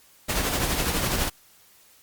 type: noise with tremolo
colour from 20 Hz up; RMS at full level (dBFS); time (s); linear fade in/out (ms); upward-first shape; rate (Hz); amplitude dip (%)
pink; -23; 0.28-1.3; 20; triangle; 12; 50
effects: white hiss -56 dBFS RMS until 2.02 s + Opus 48 kbps